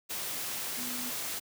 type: tone in noise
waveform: sine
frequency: 246.5 Hz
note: B3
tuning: 3 cents flat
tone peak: -41 dBFS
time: 0.77-1.11 s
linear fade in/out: 20 ms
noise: white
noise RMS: -36 dBFS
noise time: 0.09-1.4 s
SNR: -8 dB
effects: high-pass 100 Hz 12 dB/octave